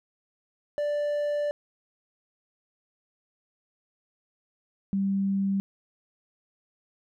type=tone pair in turn; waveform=triangle / sine; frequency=587 / 195.89 Hz; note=D5 / G3; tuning=-1 / -1 cents; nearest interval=octave + perfect fifth; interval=1900 cents; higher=first; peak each=-23 dBFS; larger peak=neither; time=0.78-1.51 / 4.93-5.6 s; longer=first; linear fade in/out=0 ms; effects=none